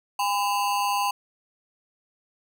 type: ring-modulated tone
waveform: square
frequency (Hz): 912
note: A#5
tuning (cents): -38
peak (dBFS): -20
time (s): 0.19-1.11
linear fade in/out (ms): 5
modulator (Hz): 101
effects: none